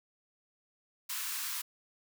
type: high-pass noise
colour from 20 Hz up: white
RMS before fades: -37 dBFS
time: 1.09-1.62 s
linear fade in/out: 10 ms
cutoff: 940 Hz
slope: 96 dB/octave
effects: none